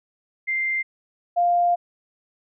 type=tone pair in turn; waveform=sine; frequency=2093 / 699.9 Hz; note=C7 / F5; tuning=0 / +4 cents; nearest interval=octave + perfect fifth; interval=1896 cents; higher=first; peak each=-21 / -16 dBFS; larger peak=second; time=0.47-0.83 / 1.36-1.76 s; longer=second; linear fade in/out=20 ms; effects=none